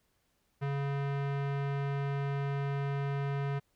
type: tone with low-pass filter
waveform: square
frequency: 140 Hz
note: C#3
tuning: 18 cents sharp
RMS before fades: -33 dBFS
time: 0.61-3.6 s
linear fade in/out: 20 ms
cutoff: 2100 Hz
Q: 1
effects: pink hiss -75 dBFS RMS until 3.75 s